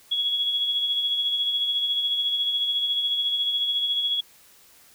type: tone with tremolo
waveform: sine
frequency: 3347 Hz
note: G#7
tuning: 13 cents sharp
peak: -20 dBFS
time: 0.11-4.21 s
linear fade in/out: 10 ms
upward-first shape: sine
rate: 14 Hz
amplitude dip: 40%
effects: white hiss -54 dBFS RMS until 4.94 s